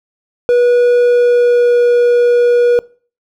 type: tone with pitch glide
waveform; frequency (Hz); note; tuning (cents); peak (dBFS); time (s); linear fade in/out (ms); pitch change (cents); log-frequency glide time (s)
triangle; 485.9 to 482.3; B4 to B4; -28 to -41; -5; 0.49-2.79; 0; -13; 0.98-1.81
effects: noise-tail reverb RT60 0.4 s tail -23 dB re dry